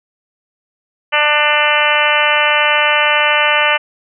harmonic tone, 297.6 Hz, D4, 23 cents sharp, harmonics 2 / 3 / 4 / 5 / 6 / 7 / 8 / 9 / 10, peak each -19 / -19 / -19 / -19 / -19 / -19 / -19 / -19 / -19 dBFS, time 1.12-3.78 s, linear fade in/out 20 ms, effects none

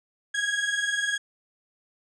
35% pulse tone pair together, 1641.2 / 1661.2 Hz, G#6 / G#6, -21 / 0 cents, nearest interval unison, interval 21 cents, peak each -26 dBFS, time 0.34-1.18 s, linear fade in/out 10 ms, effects resampled to 22050 Hz

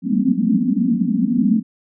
white band-pass noise, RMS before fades -17 dBFS, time 0.02-1.63 s, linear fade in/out 50 ms, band 180 to 270 Hz, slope 96 dB/octave, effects none

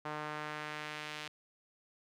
sawtooth tone with band-pass filter sweep, 151.4 Hz, D#3, 47 cents flat, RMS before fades -42 dBFS, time 0.05-1.28 s, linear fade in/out 5 ms, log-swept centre 1100 to 3000 Hz, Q 1.1, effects none

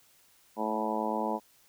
harmonic tone with a mistuned harmonic, 108.7 Hz, A2, 21 cents flat, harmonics 2 / 3 / 4 / 5 / 6 / 7 / 8 / 9, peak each -35 / -38 / -38 / -37 / -38 / -38 / -35 / -36 dBFS, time 0.56-1.4 s, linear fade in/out 50 ms, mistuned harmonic 2, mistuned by +17 cents, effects white hiss -63 dBFS RMS until 1.68 s

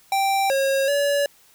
square tone with pitch steps, 783 / 543 / 570 Hz, G5 / C#5 / C#5, -2 / -36 / +48 cents, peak -19 dBFS, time 0.12-1.26 s, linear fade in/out 2 ms, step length 380 ms, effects white hiss -55 dBFS RMS until 1.54 s

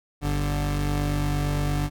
30% pulse tone pair together, 48.56 / 146.2 Hz, G1 / D3, -16 / -7 cents, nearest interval octave + perfect fifth, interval 1909 cents, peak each -23 dBFS, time 0.21-1.9 s, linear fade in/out 50 ms, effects none

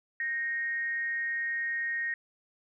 sine tone with frequency modulation, 1864.7 Hz, A#6, in tune, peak -29 dBFS, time 0.2-2.14 s, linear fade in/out 2 ms, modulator 281 Hz, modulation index 0.29, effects none

